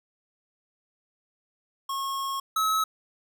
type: tone pair in turn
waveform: square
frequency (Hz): 1089 / 1289.1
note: C#6 / E6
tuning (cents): -31 / -39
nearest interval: minor third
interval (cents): 292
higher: second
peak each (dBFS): -29 / -23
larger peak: second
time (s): 1.89-2.4 / 2.56-2.84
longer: first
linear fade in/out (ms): 5
effects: none